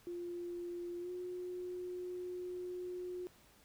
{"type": "tone with pitch glide", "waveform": "sine", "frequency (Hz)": [349.1, 360.4], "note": ["F4", "F#4"], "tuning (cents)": [-1, -45], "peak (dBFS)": -40, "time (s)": [0.07, 3.27], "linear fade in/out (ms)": 0, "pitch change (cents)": 56, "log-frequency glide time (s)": [1, 1.1], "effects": ["pink hiss -65 dBFS RMS until 3.64 s"]}